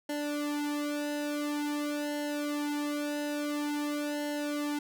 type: tone with flanger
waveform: sawtooth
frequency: 293.7 Hz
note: D4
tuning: in tune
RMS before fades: -33 dBFS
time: 0.09-4.79 s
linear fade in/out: 5 ms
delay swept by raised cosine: 0.82 to 2.52 ms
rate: 0.48 Hz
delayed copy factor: -0.95
effects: none